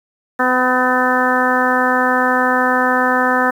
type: harmonic tone with a mistuned harmonic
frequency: 253.4 Hz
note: B3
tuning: 45 cents sharp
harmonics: 1 / 2 / 3 / 4 / 5 / 6 / 7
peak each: -20 / -20 / -20 / -20 / -20 / -20 / -20 dBFS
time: 0.39-3.51 s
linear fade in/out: 10 ms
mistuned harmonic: 4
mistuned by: -17 cents
effects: 7-bit